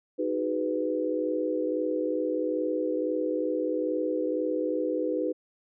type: chord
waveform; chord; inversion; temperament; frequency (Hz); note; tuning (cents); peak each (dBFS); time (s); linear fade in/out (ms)
sine; G# minor seventh; second; just; 311.5 / 373.8 / 415.3 / 498.4; D#4 / F#4 / G#4 / B4; +2 / +18 / 0 / +16; -30 / -33 / -35 / -29; 0.18-5.33; 20
effects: none